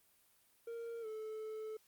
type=tone with pitch glide; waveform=triangle; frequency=463.9 to 435.3 Hz; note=A#4 to A4; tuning=-8 to -19 cents; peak=-40 dBFS; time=0.67-1.77 s; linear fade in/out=5 ms; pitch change=-111 cents; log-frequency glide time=1.01-1.06 s; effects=white hiss -71 dBFS RMS until 1.87 s + Opus 32 kbps

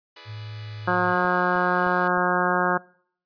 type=chord; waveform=5% pulse; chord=E dominant seventh; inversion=none; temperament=equal with one note detuned; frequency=329.6 / 420.1 / 493.9 / 587.3 Hz; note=E4 / G#4 / B4 / D5; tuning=0 / +20 / 0 / 0 cents; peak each=-41 / -37 / -37 / -37 dBFS; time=0.16-2.08 s; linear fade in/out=5 ms
type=tone with pitch glide; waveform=sine; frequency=107.5 to 106.51 Hz; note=A2 to G#2; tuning=-40 to +44 cents; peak=-33 dBFS; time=0.25-1.16 s; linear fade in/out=50 ms; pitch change=-16 cents; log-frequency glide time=0.59-0.87 s
type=harmonic tone; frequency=179.7 Hz; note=F3; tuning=50 cents sharp; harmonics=1 / 2 / 3 / 4 / 5 / 6 / 7 / 8 / 9; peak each=-28 / -28 / -28 / -28 / -28 / -28 / -28 / -28 / -28 dBFS; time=0.87-2.78 s; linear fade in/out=10 ms
type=click train; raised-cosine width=5 ms; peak=-34 dBFS; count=4; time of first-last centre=1.25-2.176 s; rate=3.24 Hz
effects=noise-tail reverb RT60 0.6 s tail -24 dB re dry + resampled to 11025 Hz

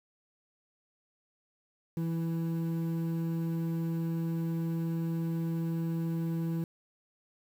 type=tone pair together; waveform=triangle; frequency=165.09 / 329.6 Hz; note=E3 / E4; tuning=+3 / 0 cents; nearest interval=octave; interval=1197 cents; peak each=-28 / -36 dBFS; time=1.97-6.64 s; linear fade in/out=2 ms; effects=9-bit

